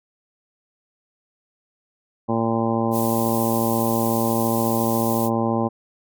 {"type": "harmonic tone", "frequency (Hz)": 114.2, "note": "A#2", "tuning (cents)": -35, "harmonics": [1, 2, 3, 4, 5, 6, 7, 8, 9], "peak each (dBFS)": [-27, -22, -26, -29, -27, -35, -27, -33, -30], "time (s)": [2.28, 5.69], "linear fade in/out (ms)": 20}
{"type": "noise", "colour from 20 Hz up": "violet", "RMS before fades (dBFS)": -29, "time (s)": [2.91, 5.3], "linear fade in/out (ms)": 50}
{"effects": ["MP3 96 kbps"]}